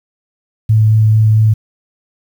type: tone with vibrato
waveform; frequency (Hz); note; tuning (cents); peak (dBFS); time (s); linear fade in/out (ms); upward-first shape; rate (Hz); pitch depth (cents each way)
sine; 109; A2; -16; -6; 0.69-1.54; 10; sine; 4.5; 9
effects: 7-bit